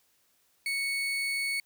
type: tone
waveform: 35% pulse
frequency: 2217 Hz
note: C#7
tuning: in tune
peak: -27 dBFS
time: 0.66-1.6 s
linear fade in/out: 2 ms
effects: white hiss -69 dBFS RMS until 1.65 s